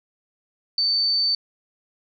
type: tone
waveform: sine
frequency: 4551 Hz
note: C#8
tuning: 45 cents sharp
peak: -18 dBFS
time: 0.78-1.35 s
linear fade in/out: 2 ms
effects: none